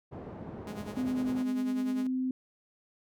pink band-pass noise, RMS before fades -43 dBFS, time 0.11-1.44 s, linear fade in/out 20 ms, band 100 to 700 Hz, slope 12 dB/octave
sawtooth tone with tremolo, 207.4 Hz, G#3, 2 cents flat, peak -34 dBFS, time 0.67-2.07 s, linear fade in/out 2 ms, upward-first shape sine, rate 10 Hz, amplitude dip 70%
sine tone with pitch glide, 255.4 to 257.8 Hz, C4 to C4, -42 to -26 cents, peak -28 dBFS, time 0.97-2.31 s, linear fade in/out 2 ms, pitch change +16 cents, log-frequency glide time 1.54-2.04 s
effects none

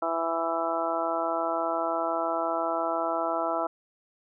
harmonic tone, 165.8 Hz, E3, 10 cents sharp, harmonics 2 / 3 / 4 / 5 / 6 / 7 / 8, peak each -35 / -37 / -29 / -34 / -34 / -39 / -32 dBFS, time 0.02-3.67 s, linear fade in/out 5 ms, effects none

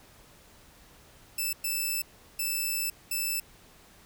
5% pulse tone bursts at uneven times, 2637 Hz, E7, in tune, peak -19 dBFS, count 4, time 1.38-1.53 / 1.64-2.02 / 2.39-2.9 / 3.11-3.4 s, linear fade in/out 5 ms, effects pink hiss -56 dBFS RMS until 4.05 s

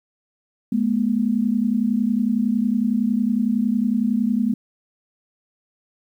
sine tone pair together, 210.6 / 241.5 Hz, G#3 / B3, +24 / -39 cents, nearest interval major second, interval 237 cents, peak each -20 dBFS, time 0.72-4.54 s, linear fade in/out 5 ms, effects 9-bit

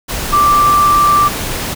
sine tone in noise, 1174.7 Hz, D6, in tune, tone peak -7 dBFS, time 0.32-1.29 s, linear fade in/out 20 ms, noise pink, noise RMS -20 dBFS, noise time 0.08-1.75 s, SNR +10 dB, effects none

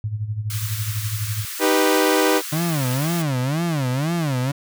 sine tone with tremolo, 106.7 Hz, G#2, 47 cents sharp, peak -20 dBFS, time 0.04-1.45 s, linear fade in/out 0 ms, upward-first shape sine, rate 12 Hz, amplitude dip 70%
white high-pass noise, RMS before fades -31 dBFS, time 0.5-3.22 s, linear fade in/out 2 ms, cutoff 1100 Hz, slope 48 dB/octave
sawtooth chord, Eb augmented, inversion none, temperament equal, 311.1 / 392 / 493.9 Hz, Eb4 / G4 / B4, 0 / 0 / 0 cents, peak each -16 dBFS, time 1.59-2.42 s, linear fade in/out 50 ms
35% pulse tone with vibrato, 146.83 Hz, D3, in tune, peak -18 dBFS, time 2.52-4.52 s, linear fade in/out 10 ms, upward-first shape sine, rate 2 Hz, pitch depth 280 cents each way
effects none

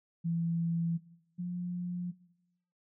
sine tone pair in turn, 167.7 / 177.2 Hz, E3 / F3, +30 / +25 cents, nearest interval minor second, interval 95 cents, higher second, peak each -29 / -33 dBFS, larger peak first, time 0.24-0.98 / 1.38-2.12 s, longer neither, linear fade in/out 20 ms, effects noise-tail reverb RT60 0.9 s tail -19 dB re dry

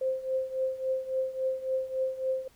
sine tone with tremolo, 523.3 Hz, C5, in tune, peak -24 dBFS, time 0.01-2.48 s, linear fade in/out 5 ms, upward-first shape triangle, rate 3.6 Hz, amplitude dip 85%, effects pink hiss -62 dBFS RMS until 2.55 s

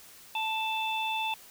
harmonic tone, 881 Hz, A5, 2 cents sharp, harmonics 1 / 3 / 4, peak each -31 / -33 / -36 dBFS, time 0.35-1.34 s, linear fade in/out 2 ms, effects white hiss -52 dBFS RMS until 1.5 s

